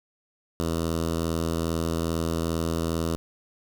10% pulse tone with notch filter, 82.41 Hz, E2, in tune, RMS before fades -27 dBFS, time 0.6-3.16 s, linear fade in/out 0 ms, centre 2100 Hz, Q 1.3, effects none

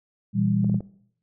sine chord, E diminished, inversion second, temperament just, 118.67 / 164.81 / 197.78 Hz, Bb2 / E3 / G3, +31 / 0 / +16 cents, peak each -25 / -27 / -22 dBFS, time 0.33-0.81 s, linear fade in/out 50 ms
clicks, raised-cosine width 2 ms, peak -23 dBFS, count 4, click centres 0.645 / 0.697 / 0.744 / 0.806 s
effects noise-tail reverb RT60 0.6 s tail -17 dB re dry

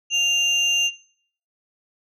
sine tone pair together, 2794 / 6272 Hz, F7 / G8, 0 / 0 cents, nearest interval octave + major second, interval 1400 cents, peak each -17 / -24 dBFS, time 0.1-0.91 s, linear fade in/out 50 ms, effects noise-tail reverb RT60 0.6 s tail -19 dB re dry + tanh soft clip ceiling -13 dBFS

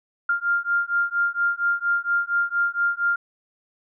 sine beating tone pair, 1396.9 / 1401.2 Hz, F6 / F6, 0 / +5 cents, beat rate 4.3 Hz, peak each -23 dBFS, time 0.29-3.16 s, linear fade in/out 5 ms, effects none

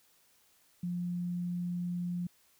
sine tone, 176.2 Hz, F3, 16 cents sharp, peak -32 dBFS, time 0.83-2.27 s, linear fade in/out 5 ms, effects white hiss -67 dBFS RMS until 2.59 s

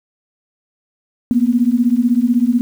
sine beating tone pair, 233.2 / 249.2 Hz, A#3 / B3, +1 / +16 cents, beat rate 16 Hz, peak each -14 dBFS, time 1.31-2.61 s, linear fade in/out 0 ms, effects 7-bit

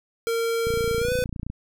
square tone with pitch glide, 460 to 501.6 Hz, A#4 to B4, -23 to +27 cents, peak -23 dBFS, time 0.27-1.24 s, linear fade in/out 0 ms, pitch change +150 cents, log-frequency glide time 0.99-1.12 s
click train, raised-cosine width 5 ms, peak -19 dBFS, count 25, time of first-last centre 0.67-1.5 s, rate 28.9 Hz
effects none

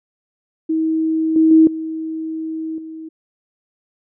sine tone with level steps, 319.4 Hz, D#4, 45 cents sharp, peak -15 / -9 / -6 / -22 / -29 dBFS, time 0.69-3.09 s, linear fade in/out 10 ms, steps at 1.36 / 1.51 / 1.67 / 2.78 s, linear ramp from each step 2 ms, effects none

